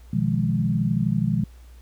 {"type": "chord", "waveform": "sine", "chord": "F half-diminished seventh", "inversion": "second", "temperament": "equal", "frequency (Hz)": [123.47, 155.56, 174.61, 207.7], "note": ["Cb3", "Eb3", "F3", "Ab3"], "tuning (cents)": [0, 0, 0, 0], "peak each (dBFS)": -25, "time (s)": [0.13, 1.44], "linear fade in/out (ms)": 5, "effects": ["added 60 Hz sine -43 dBFS peak until 1.81 s", "pink hiss -58 dBFS RMS until 1.81 s"]}